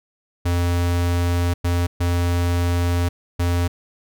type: tone bursts at uneven times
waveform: square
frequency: 87.2 Hz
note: F2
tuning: 2 cents flat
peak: -18 dBFS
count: 4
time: 0.45-1.54 / 1.64-1.87 / 2-3.09 / 3.39-3.68 s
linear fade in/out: 10 ms
effects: none